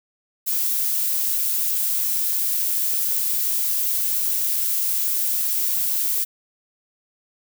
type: noise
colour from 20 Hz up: violet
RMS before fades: -22 dBFS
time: 0.46-6.25 s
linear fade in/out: 20 ms
effects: none